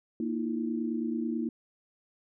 sine chord, Bb suspended fourth, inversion none, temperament equal with one note detuned, 233.1 / 311.1 / 340.3 Hz, Bb3 / Eb4 / F4, 0 / 0 / -45 cents, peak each -31 / -34 / -36 dBFS, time 0.2-1.49 s, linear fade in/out 2 ms, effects none

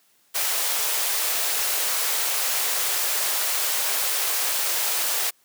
white high-pass noise, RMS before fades -24 dBFS, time 0.34-5.31 s, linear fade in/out 20 ms, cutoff 440 Hz, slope 24 dB/octave, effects white hiss -62 dBFS RMS until 5.44 s + high-pass 150 Hz 12 dB/octave

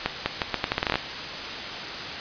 accelerating click train, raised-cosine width 0.3 ms, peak -6 dBFS, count 13, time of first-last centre 0.06-0.956 s, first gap 200 ms, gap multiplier 0.79, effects white hiss -32 dBFS RMS until 2.2 s + resampled to 11025 Hz

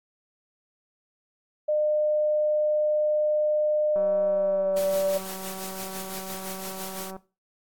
sine tone with pitch glide, 605 to 580 Hz, D#5 to D5, -49 to -22 cents, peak -21 dBFS, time 1.68-5.18 s, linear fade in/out 10 ms, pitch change -73 cents, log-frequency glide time 4.23-4.71 s
click train, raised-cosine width 1 ms, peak -26 dBFS, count 610, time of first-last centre 3.96-7.165 s, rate 190 Hz
white noise with tremolo, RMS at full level -36 dBFS, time 4.76-7.11 s, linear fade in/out 10 ms, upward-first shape sine, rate 5.9 Hz, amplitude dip 50%
effects noise-tail reverb RT60 0.3 s tail -17 dB re dry + AAC 64 kbps

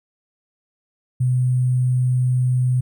sine tone with sample-and-hold, 126.2 Hz, B2, 38 cents sharp, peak -15 dBFS, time 1.2-2.81 s, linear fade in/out 10 ms, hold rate 8820 Hz, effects none

